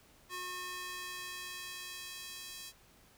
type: tone with high-pass filter sweep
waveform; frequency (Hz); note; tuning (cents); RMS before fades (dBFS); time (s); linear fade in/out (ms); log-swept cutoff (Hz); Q
square; 362.3; F#4; -36; -44; 0.29-2.73; 50; 1000 to 3900; 0.82
effects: pink hiss -63 dBFS RMS until 3.17 s